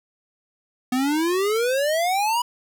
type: exponential sweep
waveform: square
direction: up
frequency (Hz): 246.9 to 987.8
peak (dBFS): -20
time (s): 0.92-2.42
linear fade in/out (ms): 5
effects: none